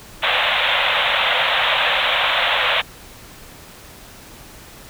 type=band-pass noise; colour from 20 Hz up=white; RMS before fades=-18 dBFS; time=0.22-2.82 s; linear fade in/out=20 ms; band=500 to 3700 Hz; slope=96 dB/octave; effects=pink hiss -41 dBFS RMS until 4.89 s